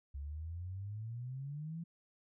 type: exponential sweep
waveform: sine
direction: up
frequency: 68.2 to 170.9 Hz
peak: -40 dBFS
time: 0.14-1.84 s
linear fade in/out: 10 ms
effects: none